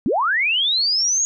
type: linear sweep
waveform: sine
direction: up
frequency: 185 to 6730 Hz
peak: -16 dBFS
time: 0.06-1.25 s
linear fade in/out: 0 ms
effects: none